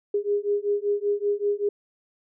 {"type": "beating tone pair", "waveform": "sine", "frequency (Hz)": [406.7, 411.9], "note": ["G#4", "G#4"], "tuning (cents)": [-36, -14], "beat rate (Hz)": 5.2, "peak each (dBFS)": -25, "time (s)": [0.14, 1.69], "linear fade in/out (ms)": 5, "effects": []}